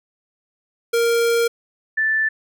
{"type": "tone pair in turn", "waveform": ["square", "sine"], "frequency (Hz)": [466.2, 1760.1], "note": ["A#4", "A6"], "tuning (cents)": [0, 0], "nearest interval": "octave + major seventh", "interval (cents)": 2300, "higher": "second", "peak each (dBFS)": -16, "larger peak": "neither", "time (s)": [[0.93, 1.48], [1.97, 2.29]], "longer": "first", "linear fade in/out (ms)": 10, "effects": []}